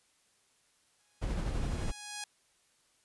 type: tone with exponential growth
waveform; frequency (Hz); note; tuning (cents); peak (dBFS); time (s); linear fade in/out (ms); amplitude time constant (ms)
5% pulse; 830.6; G#5; 0; -25; 0.99-2.24; 2; 270
type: noise with tremolo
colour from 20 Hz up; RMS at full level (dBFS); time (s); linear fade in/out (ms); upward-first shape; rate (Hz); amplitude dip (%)
brown; -32; 1.21-1.92; 20; sine; 12; 30
effects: white hiss -70 dBFS RMS until 3.04 s + resampled to 24000 Hz